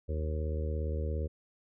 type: harmonic tone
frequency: 77.3 Hz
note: D#2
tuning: 11 cents flat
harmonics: 1 / 2 / 3 / 4 / 5 / 6 / 7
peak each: -31 / -43 / -46 / -47 / -44 / -42 / -44 dBFS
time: 0.08-1.28 s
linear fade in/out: 20 ms
effects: none